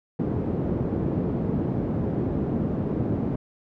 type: band-pass noise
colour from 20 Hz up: pink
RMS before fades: -26 dBFS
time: 0.19-3.36 s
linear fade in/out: 5 ms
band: 120 to 340 Hz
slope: 12 dB/octave
effects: none